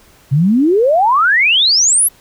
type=exponential sweep; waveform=sine; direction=up; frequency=129.6 to 11820 Hz; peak=-8 dBFS; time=0.31-2.09 s; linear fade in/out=20 ms; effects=pink hiss -47 dBFS RMS until 2.2 s